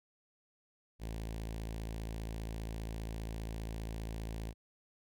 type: tone with notch filter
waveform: sawtooth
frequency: 55 Hz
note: A1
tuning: in tune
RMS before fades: -41 dBFS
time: 0.99-4.54 s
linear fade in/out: 50 ms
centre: 1300 Hz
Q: 1.6
effects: none